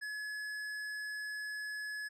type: tone with hard clipping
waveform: triangle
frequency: 1700 Hz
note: G#6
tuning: 40 cents sharp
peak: -40 dBFS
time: 0.01-2.09 s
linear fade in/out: 20 ms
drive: 14 dB
effects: none